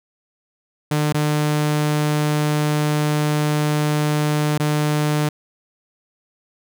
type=tone with dropouts; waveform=sawtooth; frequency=150 Hz; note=D3; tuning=37 cents sharp; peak=-13 dBFS; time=0.91-5.29 s; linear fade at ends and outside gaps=5 ms; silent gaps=1.126-1.144 / 4.58-4.598 s; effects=none